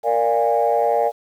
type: chord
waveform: sine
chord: Bb dominant seventh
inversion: none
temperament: equal with one note detuned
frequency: 466.2 / 587.3 / 698.5 / 818.7 Hz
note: Bb4 / D5 / F5 / Ab5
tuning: 0 / 0 / 0 / -25 cents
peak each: -20 dBFS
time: 0.03-1.12 s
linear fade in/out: 50 ms
effects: tanh soft clip ceiling -8 dBFS + 8-bit